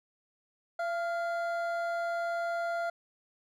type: tone pair together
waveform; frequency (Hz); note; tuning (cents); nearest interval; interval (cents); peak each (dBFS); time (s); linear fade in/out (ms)
triangle; 680.2 / 1401; F5 / F6; -46 / +5; octave + minor second; 1251; -29 / -35; 0.79-2.9; 5
effects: none